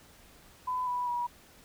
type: tone with pitch steps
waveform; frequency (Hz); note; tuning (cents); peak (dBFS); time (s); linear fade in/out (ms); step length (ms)
sine; 1005 / 984.9 / 965.2; B5 / B5 / B5; +30 / -5 / -40; -29; 0.67-1.27; 10; 200
effects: pink hiss -57 dBFS RMS until 1.64 s